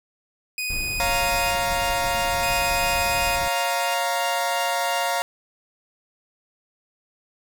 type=tone with tremolo; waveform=sawtooth; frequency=2489 Hz; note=D#7; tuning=in tune; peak=-22 dBFS; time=0.58-3.94 s; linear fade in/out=2 ms; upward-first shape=square; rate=0.54 Hz; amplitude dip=60%
type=noise; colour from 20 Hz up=brown; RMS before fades=-33 dBFS; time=0.7-3.48 s; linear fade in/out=2 ms
type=chord; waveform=sawtooth; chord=Bb minor; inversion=first; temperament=equal; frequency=554.4 / 698.5 / 932.3 Hz; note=Db5 / F5 / Bb5; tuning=0 / 0 / 0 cents; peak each=-25 / -21 / -22 dBFS; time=1-5.22 s; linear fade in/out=0 ms
effects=none